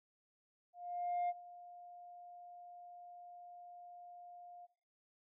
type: tone with ADSR envelope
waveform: sine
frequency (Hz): 706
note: F5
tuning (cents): +19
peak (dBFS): -31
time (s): 0.73-4.67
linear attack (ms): 560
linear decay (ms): 39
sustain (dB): -21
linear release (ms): 25
effects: noise-tail reverb RT60 0.4 s tail -17 dB re dry + tanh soft clip ceiling -32 dBFS